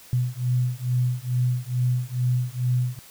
sine beating tone pair, 123.47 / 125.77 Hz, B2 / B2, 0 / +32 cents, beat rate 2.3 Hz, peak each -24 dBFS, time 0.13-2.99 s, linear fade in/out 0 ms, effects white hiss -48 dBFS RMS until 3.1 s

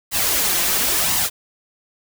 white noise with flanger, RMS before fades -19 dBFS, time 0.11-1.3 s, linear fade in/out 50 ms, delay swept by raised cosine 0.99 to 5.89 ms, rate 0.97 Hz, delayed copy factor +0.55, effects none

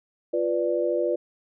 sine chord, B diminished, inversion second, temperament equal, 349.2 / 493.9 / 587.3 Hz, F4 / B4 / D5, 0 / 0 / 0 cents, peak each -26 dBFS, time 0.33-1.16 s, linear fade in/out 10 ms, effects none

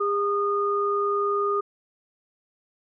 sine tone pair together, 405.5 / 1226 Hz, G#4 / D#6, -41 / -26 cents, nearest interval octave + perfect fifth, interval 1915 cents, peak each -24 / -24 dBFS, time 0-1.61 s, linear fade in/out 10 ms, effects none

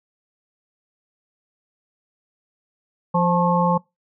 harmonic tone with a mistuned harmonic, 174.61 Hz, F3, in tune, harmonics 1 / 3 / 5 / 6, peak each -19 / -23 / -21 / -23 dBFS, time 3.14-3.78 s, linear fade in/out 10 ms, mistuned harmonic 6, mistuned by +56 cents, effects noise-tail reverb RT60 0.2 s tail -23 dB re dry

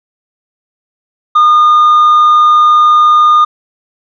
sine tone with tanh clipping, 1219 Hz, D#6, 36 cents flat, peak -4 dBFS, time 1.35-3.45 s, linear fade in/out 10 ms, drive 2 dB, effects none

